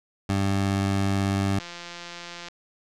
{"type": "tone", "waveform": "20% pulse", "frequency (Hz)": 98.2, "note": "G2", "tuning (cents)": 4, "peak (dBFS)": -17, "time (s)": [0.29, 1.59], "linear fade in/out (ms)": 5}
{"type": "click train", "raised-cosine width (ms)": 0.2, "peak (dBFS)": -21, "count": 154, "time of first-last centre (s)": [1.6, 2.484], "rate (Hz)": 173}
{"effects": ["low-pass 9000 Hz 12 dB/octave"]}